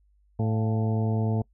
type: harmonic tone with a mistuned harmonic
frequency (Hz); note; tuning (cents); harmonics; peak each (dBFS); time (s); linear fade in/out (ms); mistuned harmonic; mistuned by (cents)
110; A2; 0; 1 / 2 / 3 / 4 / 5 / 6 / 7 / 8; -24 / -29 / -38 / -34 / -42 / -38 / -45 / -43; 0.39-1.42; 5; 6; +69
effects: noise-tail reverb RT60 0.1 s tail -24 dB re dry + added 50 Hz sine -60 dBFS peak until 1.53 s